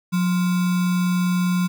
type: tone with sample-and-hold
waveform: sine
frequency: 180 Hz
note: F#3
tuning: 47 cents flat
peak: -17 dBFS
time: 0.12-1.68 s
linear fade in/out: 20 ms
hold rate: 1225 Hz
effects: none